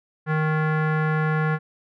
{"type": "tone with low-pass filter", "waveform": "square", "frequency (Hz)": 155.56, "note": "D#3", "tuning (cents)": 0, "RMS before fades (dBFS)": -22, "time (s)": [0.26, 1.59], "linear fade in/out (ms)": 50, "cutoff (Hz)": 1600, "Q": 3.5, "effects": []}